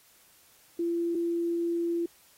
sine tone pair in turn, 340 / 340 Hz, F4 / F4, -46 / -46 cents, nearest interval unison, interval 0 cents, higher neither, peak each -26 dBFS, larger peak neither, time 0.79-1.15 / 1.15-2.06 s, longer second, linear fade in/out 5 ms, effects white hiss -60 dBFS RMS until 2.37 s + AAC 48 kbps

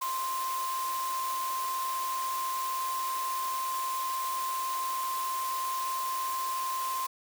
sine tone in noise, 1046.5 Hz, C6, in tune, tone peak -30 dBFS, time 0.01-7.07 s, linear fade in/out 10 ms, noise white, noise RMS -39 dBFS, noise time 0.01-7.07 s, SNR +6 dB, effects high-pass 400 Hz 12 dB/octave

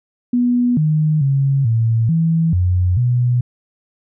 sine tone with pitch steps, 244.2 / 154.2 / 137.4 / 113.8 / 163.8 / 90.3 / 122.7 Hz, B3 / D#3 / C#3 / A#2 / E3 / F#2 / B2, -19 / -15 / -15 / -41 / -11 / -42 / -11 cents, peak -12 dBFS, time 0.33-3.41 s, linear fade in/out 5 ms, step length 440 ms, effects none

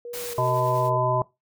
sine tone with vibrato, 474.9 Hz, A#4, 32 cents sharp, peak -33 dBFS, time 0.05-0.97 s, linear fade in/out 2 ms, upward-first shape sine, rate 1.8 Hz, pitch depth 36 cents each way
white noise, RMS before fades -35 dBFS, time 0.13-0.34 s, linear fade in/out 10 ms
white noise with tremolo, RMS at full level -44 dBFS, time 0.15-0.91 s, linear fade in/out 50 ms, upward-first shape sine, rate 10 Hz, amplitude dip 35%
harmonic tone, 126.1 Hz, B2, 36 cents sharp, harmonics 1 / 3 / 5 / 7 / 8, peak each -26 / -30 / -25 / -30 / -25 dBFS, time 0.38-1.22 s, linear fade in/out 2 ms
effects noise-tail reverb RT60 0.2 s tail -20 dB re dry

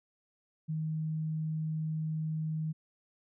sine tone, 157.1 Hz, D#3, 17 cents sharp, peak -31 dBFS, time 0.68-2.73 s, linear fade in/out 20 ms, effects none

